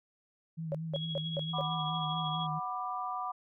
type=tone with vibrato; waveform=sine; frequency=158.9 Hz; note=D#3; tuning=37 cents sharp; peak=-35 dBFS; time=0.57-2.6 s; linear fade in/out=20 ms; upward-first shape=sine; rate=4.5 Hz; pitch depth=51 cents each way
type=tone bursts; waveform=sine; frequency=560 Hz; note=C#5; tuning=18 cents sharp; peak=-31 dBFS; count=5; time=0.72-1.61 s; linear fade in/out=0 ms; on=26 ms; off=190 ms
type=tone with tremolo; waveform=sine; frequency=3322 Hz; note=G#7; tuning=in tune; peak=-35 dBFS; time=0.94-2.47 s; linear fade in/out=10 ms; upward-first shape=triangle; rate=13 Hz; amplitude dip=60%
type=chord; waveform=sine; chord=B minor; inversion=second; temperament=just; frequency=740.8 / 987.8 / 1185.3 Hz; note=F#5 / B5 / D6; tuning=+2 / 0 / +16 cents; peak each=-38 / -39 / -37 dBFS; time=1.53-3.32 s; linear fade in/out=10 ms
effects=none